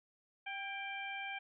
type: harmonic tone with a mistuned harmonic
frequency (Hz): 785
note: G5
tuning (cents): +2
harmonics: 1 / 2 / 3 / 4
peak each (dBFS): -45 / -46 / -43 / -50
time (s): 0.46-1.39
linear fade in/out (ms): 10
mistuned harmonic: 2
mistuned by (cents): +40
effects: none